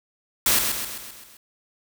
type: noise with echo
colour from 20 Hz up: white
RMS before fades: -19 dBFS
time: 0.46-0.59 s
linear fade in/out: 2 ms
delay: 130 ms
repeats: 6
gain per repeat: -5 dB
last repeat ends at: 1.37 s
effects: none